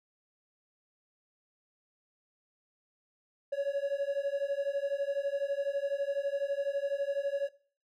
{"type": "beating tone pair", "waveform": "triangle", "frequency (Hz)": [554.4, 566.4], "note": ["C#5", "C#5"], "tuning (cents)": [0, 37], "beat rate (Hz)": 12, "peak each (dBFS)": [-31, -31], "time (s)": [3.52, 7.49], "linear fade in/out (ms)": 10, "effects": ["noise-tail reverb RT60 0.5 s tail -20 dB re dry"]}